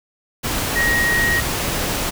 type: tone in noise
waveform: sine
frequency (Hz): 1886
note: A#6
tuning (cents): +20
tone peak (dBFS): -16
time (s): 0.75-1.41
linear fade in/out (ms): 20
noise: pink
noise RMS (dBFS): -22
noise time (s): 0.43-2.11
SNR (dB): +3
effects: none